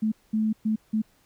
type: tone bursts at uneven times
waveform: sine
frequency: 217.4 Hz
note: A3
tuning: 21 cents flat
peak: -21 dBFS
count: 4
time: 0.02-0.12 / 0.33-0.53 / 0.65-0.76 / 0.93-1.02 s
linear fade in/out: 10 ms
effects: pink hiss -63 dBFS RMS until 1.25 s